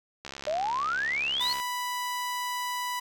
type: click train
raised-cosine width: 0.2 ms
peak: -21 dBFS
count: 94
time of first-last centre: 0.25-1.6 s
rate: 68.9 Hz
type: exponential sweep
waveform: sine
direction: up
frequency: 587.3 to 4435 Hz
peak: -26 dBFS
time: 0.47-1.53 s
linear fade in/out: 2 ms
type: tone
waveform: sawtooth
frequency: 987.8 Hz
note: B5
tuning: in tune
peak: -26 dBFS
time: 1.4-3 s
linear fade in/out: 10 ms
effects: none